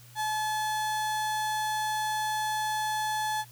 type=tone; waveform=35% pulse; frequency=860 Hz; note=A5; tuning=40 cents flat; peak=-26 dBFS; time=0.15-3.45 s; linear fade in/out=50 ms; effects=added 120 Hz sine -51 dBFS peak until 3.51 s + white hiss -55 dBFS RMS until 3.51 s